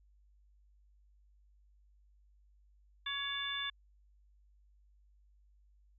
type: harmonic tone with a mistuned harmonic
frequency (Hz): 560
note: C#5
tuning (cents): +18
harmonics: 2 / 3 / 4 / 5 / 6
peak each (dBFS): -45 / -41 / -46 / -48 / -38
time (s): 3.06-3.7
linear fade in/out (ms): 5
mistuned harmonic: 6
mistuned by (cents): +75
effects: added 50 Hz sine -63 dBFS peak until 5.98 s